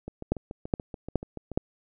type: two click trains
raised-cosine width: 2 ms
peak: -10 / -23 dBFS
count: 4 / 11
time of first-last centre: 0.32-1.575 / 0.08-1.517 s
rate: 2.39 / 6.96 Hz
effects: none